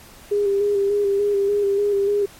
sine tone with vibrato, 403.6 Hz, G#4, 49 cents flat, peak -16 dBFS, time 0.31-2.26 s, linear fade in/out 10 ms, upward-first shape square, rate 3.4 Hz, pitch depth 27 cents each way, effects pink hiss -45 dBFS RMS until 2.39 s + MP3 64 kbps

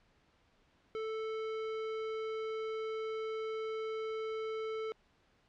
sine tone with tanh clipping, 440 Hz, A4, in tune, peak -38 dBFS, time 0.95-4.92 s, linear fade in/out 0 ms, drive 18 dB, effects pink hiss -70 dBFS RMS until 5.48 s + low-pass 4000 Hz 12 dB/octave

